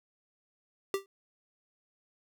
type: tone with exponential decay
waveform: square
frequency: 392 Hz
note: G4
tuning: in tune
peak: -25 dBFS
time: 0.94-1.06 s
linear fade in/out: 1 ms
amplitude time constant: 25 ms
effects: none